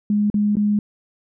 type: tone with dropouts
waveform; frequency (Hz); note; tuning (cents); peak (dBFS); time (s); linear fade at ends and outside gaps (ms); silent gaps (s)
sine; 207.7; G#3; 0; -15; 0.1-0.79; 2; 0.301-0.342 / 0.555-0.568
effects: none